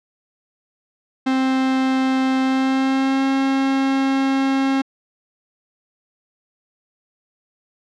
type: tone with pitch glide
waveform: 45% pulse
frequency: 262.7 to 269.6 Hz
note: C4 to C#4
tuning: +7 to -48 cents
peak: -16 dBFS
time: 1.26-4.82 s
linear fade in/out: 10 ms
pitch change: +45 cents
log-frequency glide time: 2.42-3.27 s
effects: low-pass 4000 Hz 12 dB/octave